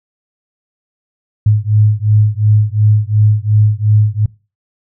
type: beating tone pair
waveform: sine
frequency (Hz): 104.9 / 107.7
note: G#2 / A2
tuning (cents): +18 / -37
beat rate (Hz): 2.8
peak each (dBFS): -11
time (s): 1.46-4.26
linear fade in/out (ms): 5
effects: noise-tail reverb RT60 0.3 s tail -22 dB re dry